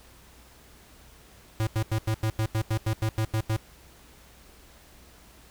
square tone bursts, 110 Hz, A2, in tune, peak -24 dBFS, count 13, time 1.6-3.564 s, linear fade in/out 0 ms, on 68 ms, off 90 ms, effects added 60 Hz sine -57 dBFS peak until 5.5 s + pink hiss -54 dBFS RMS until 5.5 s

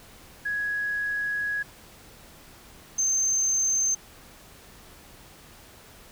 sine tone pair in turn, 1668 / 6281 Hz, G#6 / G8, +7 / +3 cents, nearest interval octave + major seventh, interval 2296 cents, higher second, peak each -25 / -20 dBFS, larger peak second, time 0.45-1.63 / 2.98-3.95 s, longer first, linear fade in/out 10 ms, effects tanh soft clip ceiling -18 dBFS + pink hiss -50 dBFS RMS until 6.11 s

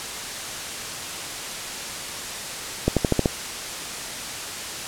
accelerating click train, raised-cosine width 2 ms, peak -4 dBFS, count 6, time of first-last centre 2.88-3.258 s, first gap 87 ms, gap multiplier 0.93, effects white hiss -31 dBFS RMS until 4.87 s + low-pass 9000 Hz 12 dB/octave

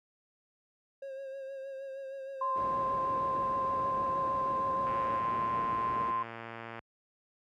triangle tone with vibrato, 540 Hz, C#5, 45 cents flat, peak -37 dBFS, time 1.02-5.19 s, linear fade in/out 5 ms, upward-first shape sine, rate 6.4 Hz, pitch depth 32 cents each way
sine tone, 1042 Hz, C6, 7 cents flat, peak -29 dBFS, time 2.41-6.23 s, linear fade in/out 5 ms
white low-pass noise, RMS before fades -43 dBFS, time 2.55-6.12 s, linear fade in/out 20 ms, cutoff 630 Hz, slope 12 dB/octave
click train, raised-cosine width 0.5 ms, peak -27 dBFS, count 222, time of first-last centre 4.87-6.792 s, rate 115 Hz
effects high-pass 60 Hz 12 dB/octave

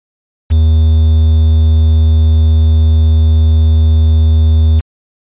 triangle tone with quantisation, 79.1 Hz, D#2, 29 cents sharp, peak -3 dBFS, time 0.5-4.81 s, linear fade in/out 20 ms, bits 5, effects resampled to 8000 Hz

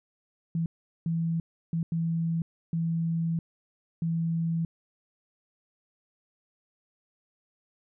sine tone bursts at uneven times, 165.4 Hz, E3, 6 cents sharp, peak -25 dBFS, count 6, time 0.55-0.66 / 1.06-1.4 / 1.73-1.83 / 1.92-2.42 / 2.73-3.39 / 4.02-4.65 s, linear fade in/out 2 ms, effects none

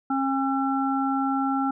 harmonic tone, 270 Hz, C#4, 45 cents flat, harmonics 1 / 3 / 5, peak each -24 / -27 / -29 dBFS, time 0.1-1.71 s, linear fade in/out 5 ms, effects none

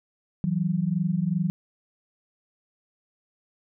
sine tone pair together, 163.4 / 186.04 Hz, E3 / F#3, -15 / +10 cents, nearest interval major second, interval 225 cents, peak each -25 dBFS, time 0.44-1.5 s, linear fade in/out 0 ms, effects none

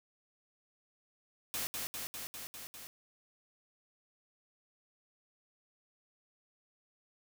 white noise with echo, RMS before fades -37 dBFS, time 1.54-1.67 s, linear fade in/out 0 ms, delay 200 ms, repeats 6, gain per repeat -2 dB, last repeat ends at 2.87 s, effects none

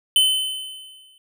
square tone with exponential decay, 3046 Hz, F#7, 50 cents sharp, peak -12 dBFS, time 0.16-1.18 s, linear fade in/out 1 ms, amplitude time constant 220 ms, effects none

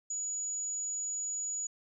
sine tone, 6870 Hz, A8, 42 cents flat, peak -33 dBFS, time 0.1-1.67 s, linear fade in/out 5 ms, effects none

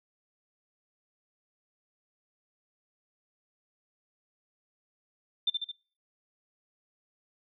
sine tone with echo, 3569 Hz, A7, 24 cents sharp, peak -23 dBFS, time 5.47-5.5 s, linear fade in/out 5 ms, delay 72 ms, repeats 3, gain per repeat -4 dB, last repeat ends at 5.716 s, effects noise-tail reverb RT60 0.4 s tail -22 dB re dry

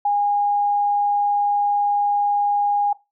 sine tone, 818 Hz, G#5, 26 cents flat, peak -16 dBFS, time 0.05-2.93 s, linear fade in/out 5 ms, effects noise-tail reverb RT60 0.2 s tail -17 dB re dry

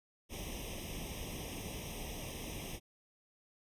pink noise with comb filter, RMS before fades -43 dBFS, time 0.29-2.8 s, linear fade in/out 50 ms, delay 0.34 ms, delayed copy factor +0.95, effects resampled to 32000 Hz

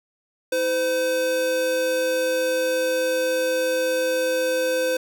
square tone pair together, 322.5 / 512 Hz, E4 / C5, -38 / -38 cents, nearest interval minor sixth, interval 800 cents, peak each -33 / -21 dBFS, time 0.52-4.97 s, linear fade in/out 5 ms, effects none

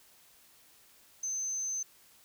sine tone, 6190 Hz, G8, 23 cents flat, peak -32 dBFS, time 1.23-1.83 s, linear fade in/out 5 ms, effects white hiss -61 dBFS RMS until 2.24 s

